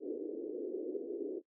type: band-pass noise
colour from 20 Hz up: pink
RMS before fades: -40 dBFS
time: 0-1.42 s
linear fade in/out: 50 ms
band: 310 to 450 Hz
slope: 48 dB/octave
effects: noise-tail reverb RT60 0.1 s tail -21 dB re dry

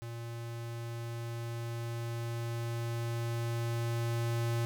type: tone with level ramp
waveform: square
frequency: 116.9 Hz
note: A#2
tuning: 5 cents sharp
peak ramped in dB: -40 to -30 dBFS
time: 0.02-4.65 s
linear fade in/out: 0 ms
effects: none

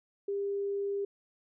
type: tone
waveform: sine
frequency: 400.1 Hz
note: G4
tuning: 35 cents sharp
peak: -30 dBFS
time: 0.28-1.05 s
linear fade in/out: 5 ms
effects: none

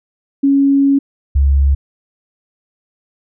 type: tone pair in turn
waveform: sine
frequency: 277.2 / 69.3 Hz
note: C#4 / C#2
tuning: 0 / 0 cents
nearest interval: 2 octaves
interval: 2400 cents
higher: first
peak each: -8 dBFS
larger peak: neither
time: 0.43-0.99 / 1.35-1.75 s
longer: first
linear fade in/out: 10 ms
effects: none

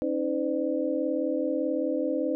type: tone cluster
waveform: sine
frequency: 276.4 / 314.7 / 510 / 595 Hz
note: C#4 / D#4 / C5 / D5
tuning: -5 / +20 / -44 / +22 cents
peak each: -31 / -29 / -29 / -34 dBFS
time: 0.02-2.35 s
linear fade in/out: 0 ms
effects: none

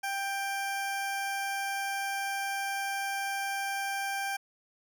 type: tone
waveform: 20% pulse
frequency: 789 Hz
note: G5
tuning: 11 cents sharp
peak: -26 dBFS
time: 0.03-4.37 s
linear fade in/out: 10 ms
effects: none

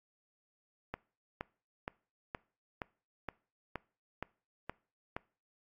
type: click train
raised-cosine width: 0.5 ms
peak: -22 dBFS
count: 10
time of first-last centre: 0.94-5.165 s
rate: 2.13 Hz
effects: noise-tail reverb RT60 0.4 s tail -23 dB re dry + AAC 48 kbps

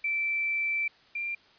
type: tone pair in turn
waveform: sine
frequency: 2332 / 2377 Hz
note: D7 / D7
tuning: -13 / +20 cents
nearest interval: unison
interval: 33 cents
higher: second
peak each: -26 / -30 dBFS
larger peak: first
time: 0.04-0.88 / 1.15-1.35 s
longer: first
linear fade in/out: 5 ms
effects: white hiss -59 dBFS RMS until 1.58 s + resampled to 11025 Hz

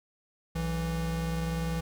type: tone pair together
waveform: square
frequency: 61.73 / 164.81 Hz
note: B1 / E3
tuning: 0 / 0 cents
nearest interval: octave + perfect fourth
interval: 1700 cents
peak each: -35 / -31 dBFS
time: 0.55-1.81 s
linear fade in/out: 10 ms
effects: none

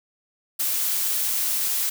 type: noise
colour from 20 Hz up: blue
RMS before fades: -24 dBFS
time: 0.59-1.9 s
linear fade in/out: 10 ms
effects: none

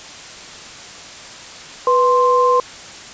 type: tone pair together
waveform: sine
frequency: 493.6 / 1046 Hz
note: B4 / C6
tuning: -1 / -1 cents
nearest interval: octave + minor second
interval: 1300 cents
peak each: -14 / -13 dBFS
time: 1.87-2.6 s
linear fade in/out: 2 ms
effects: white hiss -35 dBFS RMS until 3.13 s + resampled to 16000 Hz

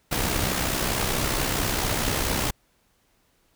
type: noise with amplitude modulation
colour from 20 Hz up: pink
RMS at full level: -23 dBFS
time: 0.11-2.51 s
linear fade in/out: 10 ms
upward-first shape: sine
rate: 64.5 Hz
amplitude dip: 50%
effects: pink hiss -66 dBFS RMS until 3.55 s

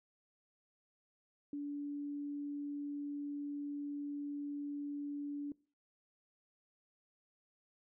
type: tone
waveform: sine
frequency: 288.3 Hz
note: D4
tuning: 32 cents flat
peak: -38 dBFS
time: 1.53-5.52 s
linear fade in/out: 2 ms
effects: noise-tail reverb RT60 0.4 s tail -23 dB re dry

